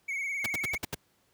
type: tone with vibrato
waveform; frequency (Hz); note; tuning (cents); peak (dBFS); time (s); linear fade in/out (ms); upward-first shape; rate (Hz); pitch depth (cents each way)
triangle; 2217; C#7; 0; -29; 0.08-0.78; 10; sine; 19; 60
type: noise bursts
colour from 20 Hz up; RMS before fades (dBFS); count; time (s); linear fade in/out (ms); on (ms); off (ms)
pink; -32; 6; 0.44-0.947; 5; 22; 75
effects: pink hiss -69 dBFS RMS until 1.33 s + high-pass 80 Hz 12 dB/octave